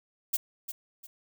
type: noise with echo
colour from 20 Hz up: violet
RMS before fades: -27 dBFS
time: 0.33-0.37 s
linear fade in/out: 10 ms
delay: 350 ms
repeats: 2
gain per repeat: -10 dB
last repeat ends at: 1.07 s
effects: none